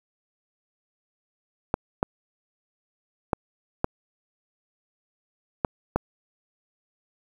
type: clicks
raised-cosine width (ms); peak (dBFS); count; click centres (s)
1; -7; 6; 1.741 / 2.029 / 3.332 / 3.844 / 5.648 / 5.96
effects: 7-bit